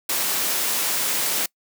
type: noise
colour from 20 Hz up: white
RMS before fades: -23 dBFS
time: 0.09-1.46 s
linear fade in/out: 5 ms
effects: noise-tail reverb RT60 0.1 s tail -25 dB re dry + high-pass 200 Hz 12 dB/octave